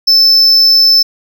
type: tone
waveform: triangle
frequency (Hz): 5274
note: E8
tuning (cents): 0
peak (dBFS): -3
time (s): 0.07-1.03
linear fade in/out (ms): 10
effects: none